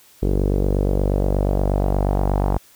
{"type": "tone with low-pass filter sweep", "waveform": "sawtooth", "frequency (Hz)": 48.41, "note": "G1", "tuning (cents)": -21, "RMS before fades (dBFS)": -19, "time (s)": [0.22, 2.58], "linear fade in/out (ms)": 10, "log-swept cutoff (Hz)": [410, 850], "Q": 2.5, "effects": ["white hiss -51 dBFS RMS until 2.75 s"]}